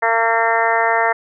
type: harmonic tone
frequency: 228 Hz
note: A#3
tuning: 38 cents flat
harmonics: 2 / 3 / 4 / 5 / 6 / 7 / 8 / 9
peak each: -23 / -19 / -19 / -25 / -23 / -26 / -20 / -26 dBFS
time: 0.02-1.13 s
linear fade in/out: 10 ms
effects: none